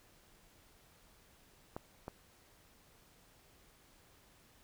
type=clicks; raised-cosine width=1 ms; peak=-27 / -28 dBFS; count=2; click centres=1.765 / 2.081 s; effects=pink hiss -65 dBFS RMS until 4.63 s